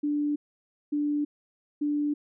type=tone bursts; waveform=sine; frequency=293.7 Hz; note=D4; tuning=in tune; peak=-24 dBFS; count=3; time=0.03-2.14 s; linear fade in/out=10 ms; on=330 ms; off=560 ms; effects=none